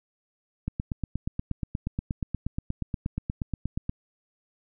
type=click train; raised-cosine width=5 ms; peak=-16 dBFS; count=28; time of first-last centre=0.68-3.894 s; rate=8.4 Hz; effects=none